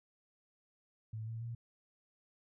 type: tone with pitch steps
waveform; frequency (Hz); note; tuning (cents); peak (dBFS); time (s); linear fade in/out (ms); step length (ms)
sine; 110 / 113.42 / 116.95; A2 / A#2 / A#2; 0 / -47 / +6; -39; 1.13-1.55; 5; 140
effects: none